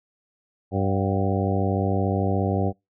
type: harmonic tone with a mistuned harmonic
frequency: 97.2 Hz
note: G2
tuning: 14 cents flat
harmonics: 1 / 2 / 3 / 4 / 5 / 6 / 7 / 8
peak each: -24 / -27 / -29 / -30 / -31 / -32 / -32 / -33 dBFS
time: 0.71-2.73 s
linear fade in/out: 50 ms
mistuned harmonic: 7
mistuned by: +59 cents
effects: noise-tail reverb RT60 0.2 s tail -24 dB re dry